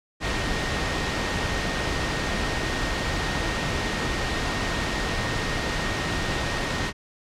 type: tone in noise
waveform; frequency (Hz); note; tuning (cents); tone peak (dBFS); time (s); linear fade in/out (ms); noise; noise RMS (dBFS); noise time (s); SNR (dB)
sine; 1857; A#6; -7; -34; 0.2-6.93; 50; pink; -26; 0.2-6.93; -11
effects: low-pass 5000 Hz 12 dB/octave